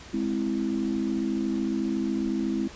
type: chord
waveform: sine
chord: Ab augmented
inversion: none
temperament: equal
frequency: 207.7 / 261.6 / 329.6 Hz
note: Ab3 / C4 / E4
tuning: 0 / 0 / 0 cents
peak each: -29 dBFS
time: 0.13-2.68 s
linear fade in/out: 10 ms
effects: pink hiss -45 dBFS RMS until 2.75 s + resampled to 16000 Hz